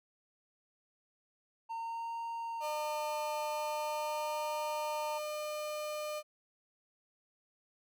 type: tone with vibrato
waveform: triangle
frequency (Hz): 911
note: A#5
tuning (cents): -40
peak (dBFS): -35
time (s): 1.69-5.19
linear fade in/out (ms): 20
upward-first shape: sine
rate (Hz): 0.44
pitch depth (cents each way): 25
type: tone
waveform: 35% pulse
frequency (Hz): 604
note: D5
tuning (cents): +48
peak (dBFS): -35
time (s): 2.6-6.23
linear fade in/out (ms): 50
effects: none